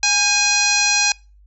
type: harmonic tone with a mistuned harmonic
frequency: 830.6 Hz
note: G#5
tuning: in tune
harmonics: 1 / 2 / 3 / 4 / 5 / 6 / 7 / 8 / 9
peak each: -25 / -25 / -19 / -31 / -20 / -26 / -20 / -26 / -29 dBFS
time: 0.03-1.12 s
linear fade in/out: 2 ms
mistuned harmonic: 2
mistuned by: -61 cents
effects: noise-tail reverb RT60 0.3 s tail -24 dB re dry + added 50 Hz sine -46 dBFS peak until 1.46 s